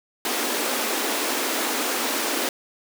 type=high-pass noise; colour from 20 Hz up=pink; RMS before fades=-25 dBFS; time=0.25-2.49 s; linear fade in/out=2 ms; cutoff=230 Hz; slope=96 dB/octave; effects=none